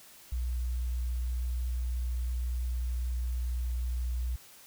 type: tone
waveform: sine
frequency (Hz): 61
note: B1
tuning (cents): -21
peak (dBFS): -29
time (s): 0.32-4.36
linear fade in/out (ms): 5
effects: white hiss -54 dBFS RMS until 4.66 s